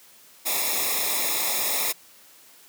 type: noise with comb filter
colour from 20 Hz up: white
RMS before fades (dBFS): -25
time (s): 0.45-1.93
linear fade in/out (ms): 20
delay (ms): 0.66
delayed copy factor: -0.9
effects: white hiss -52 dBFS RMS until 2.68 s + high-pass 150 Hz 12 dB/octave